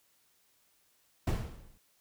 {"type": "noise with exponential decay", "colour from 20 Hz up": "brown", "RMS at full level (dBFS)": -25, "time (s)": [1.27, 1.78], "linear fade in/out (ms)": 5, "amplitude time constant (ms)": 110, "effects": ["white hiss -70 dBFS RMS until 2 s"]}